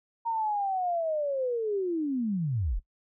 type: linear sweep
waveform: sine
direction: down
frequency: 932.3 to 31.41 Hz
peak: -26 dBFS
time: 0.25-2.8 s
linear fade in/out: 20 ms
effects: noise-tail reverb RT60 0.1 s tail -19 dB re dry